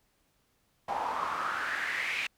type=noise with band-pass filter sweep; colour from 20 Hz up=pink; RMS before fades=-33 dBFS; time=0.88-2.27 s; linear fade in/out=5 ms; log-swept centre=800 to 2500 Hz; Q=4.8; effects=pink hiss -72 dBFS RMS until 2.37 s